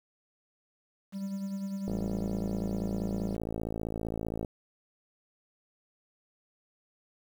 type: tone with tremolo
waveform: triangle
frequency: 196 Hz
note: G3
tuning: in tune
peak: -29 dBFS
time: 1.12-3.37 s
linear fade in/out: 50 ms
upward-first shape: sine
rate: 10 Hz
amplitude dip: 40%
type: click train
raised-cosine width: 2 ms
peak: -21 dBFS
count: 143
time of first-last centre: 1.88-4.448 s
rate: 55.3 Hz
effects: 9-bit